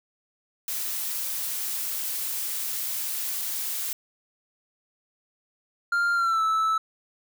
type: noise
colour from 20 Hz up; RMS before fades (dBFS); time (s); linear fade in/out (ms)
blue; -30; 0.68-3.93; 2
type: tone with pitch glide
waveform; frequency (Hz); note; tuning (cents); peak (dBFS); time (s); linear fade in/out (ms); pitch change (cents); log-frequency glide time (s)
triangle; 1396.9 to 1310.9; F6 to E6; 0 to -10; -19; 5.92-6.78; 5; -110; 6.14-6.42
effects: none